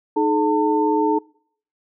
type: tone cluster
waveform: sine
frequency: 308.9 / 427 / 899 Hz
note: D#4 / G#4 / A5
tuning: -12 / +48 / +37 cents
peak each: -20 dBFS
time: 0.16-1.19 s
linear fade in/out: 10 ms
effects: noise-tail reverb RT60 0.6 s tail -25 dB re dry